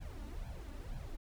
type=noise with flanger; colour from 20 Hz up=brown; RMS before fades=-44 dBFS; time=0-1.17 s; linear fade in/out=20 ms; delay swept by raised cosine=1.2 to 3.5 ms; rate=2.1 Hz; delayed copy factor=+1; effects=none